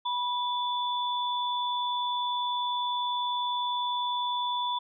sine tone pair together, 980 / 3470 Hz, B5 / A7, -14 / -25 cents, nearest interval octave + minor seventh, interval 2189 cents, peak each -28 / -33 dBFS, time 0.05-4.79 s, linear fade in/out 10 ms, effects none

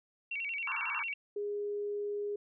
sine tone with vibrato, 2489 Hz, D#7, in tune, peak -34 dBFS, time 0.31-1.14 s, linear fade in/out 5 ms, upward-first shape square, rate 11 Hz, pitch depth 160 cents each way
pink band-pass noise, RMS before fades -39 dBFS, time 0.67-1.03 s, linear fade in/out 5 ms, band 910 to 1700 Hz, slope 96 dB/octave
sine tone, 411.2 Hz, G#4, 17 cents flat, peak -33 dBFS, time 1.36-2.36 s, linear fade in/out 5 ms
effects none

